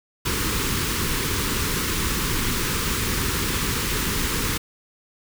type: band-stop noise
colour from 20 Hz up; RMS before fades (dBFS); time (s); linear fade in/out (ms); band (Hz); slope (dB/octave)
pink; -24; 0.25-4.58; 10; 480 to 950; 48
effects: none